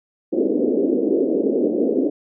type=band-pass noise; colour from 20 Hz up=pink; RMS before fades=-19 dBFS; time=0.32-2.1 s; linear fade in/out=10 ms; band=240 to 510 Hz; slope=48 dB/octave; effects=none